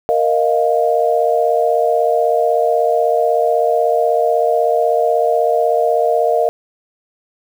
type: chord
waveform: sine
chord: Bb suspended fourth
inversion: none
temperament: equal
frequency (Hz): 466.2 / 622.3 / 698.5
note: Bb4 / Eb5 / F5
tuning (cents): 0 / 0 / 0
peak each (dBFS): -16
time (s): 0.09-6.49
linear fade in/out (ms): 0
effects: 7-bit